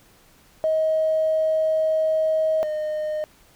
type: tone pair in turn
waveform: triangle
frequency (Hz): 632 / 612.9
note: D#5 / D#5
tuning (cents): +27 / -26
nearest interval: minor second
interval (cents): 53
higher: first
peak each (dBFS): -14 / -21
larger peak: first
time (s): 0.64-2.63 / 2.63-3.24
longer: first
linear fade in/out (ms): 0
effects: tanh soft clip ceiling -16 dBFS + pink hiss -55 dBFS RMS until 3.55 s